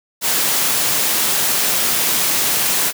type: high-pass noise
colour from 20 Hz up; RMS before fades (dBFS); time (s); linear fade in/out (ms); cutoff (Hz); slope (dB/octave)
white; -17; 0.21-2.93; 50; 120; 12
effects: none